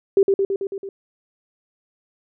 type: tone with echo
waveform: sine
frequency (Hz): 392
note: G4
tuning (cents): 0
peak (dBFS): -10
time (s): 0.17-0.23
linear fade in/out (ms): 2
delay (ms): 110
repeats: 6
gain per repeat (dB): -3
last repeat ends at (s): 0.89
effects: none